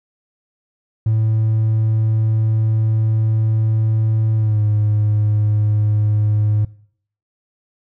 triangle tone with pitch glide, 110 to 105.7 Hz, A2 to G#2, 0 to +31 cents, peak -10 dBFS, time 1.06-6.65 s, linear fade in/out 5 ms, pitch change -69 cents, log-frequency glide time 4.36-4.61 s, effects noise-tail reverb RT60 0.6 s tail -23 dB re dry + tanh soft clip ceiling -8 dBFS

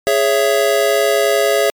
square chord, C# minor, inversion second, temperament just, 415.8 / 554.4 / 665.2 Hz, G#4 / C#5 / E5, +2 / 0 / +16 cents, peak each -17 dBFS, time 0.07-1.7 s, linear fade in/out 0 ms, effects MP3 96 kbps

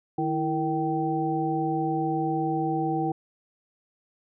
harmonic tone with a mistuned harmonic, 155.1 Hz, D#3, 5 cents flat, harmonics 1 / 2 / 3 / 5, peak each -31 / -27 / -34 / -28 dBFS, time 0.18-3.12 s, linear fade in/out 5 ms, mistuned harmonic 2, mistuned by +95 cents, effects none

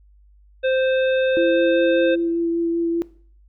harmonic tone, 522 Hz, C5, 4 cents flat, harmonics 1 / 3 / 5 / 7, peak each -17 / -27 / -31 / -34 dBFS, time 0.63-2.16 s, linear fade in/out 20 ms
sine tone with vibrato, 336.5 Hz, E4, 36 cents sharp, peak -18 dBFS, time 1.37-3.02 s, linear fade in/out 0 ms, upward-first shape sine, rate 5.1 Hz, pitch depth 10 cents each way
effects noise-tail reverb RT60 0.5 s tail -19 dB re dry + added 50 Hz sine -49 dBFS peak until 3.48 s

